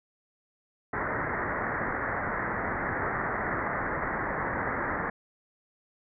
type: low-pass noise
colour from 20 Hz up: white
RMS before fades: -31 dBFS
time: 0.93-5.1 s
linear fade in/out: 5 ms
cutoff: 2000 Hz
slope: 96 dB/octave
effects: none